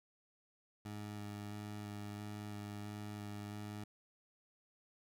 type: tone with vibrato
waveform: 20% pulse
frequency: 103.83 Hz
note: G#2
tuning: in tune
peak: -39 dBFS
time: 0.85-3.84 s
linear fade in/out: 5 ms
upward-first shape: square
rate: 1.5 Hz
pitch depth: 10 cents each way
effects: none